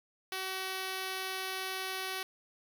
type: tone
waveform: 5% pulse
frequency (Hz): 378.2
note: F#4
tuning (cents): +38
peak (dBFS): -24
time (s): 0.32-2.23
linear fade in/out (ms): 2
effects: none